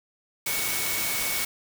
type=tone in noise; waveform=sine; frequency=2228 Hz; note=C#7; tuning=8 cents sharp; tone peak=-33 dBFS; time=0.46-1.45 s; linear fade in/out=5 ms; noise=white; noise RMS=-28 dBFS; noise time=0.46-1.45 s; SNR=-8 dB; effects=none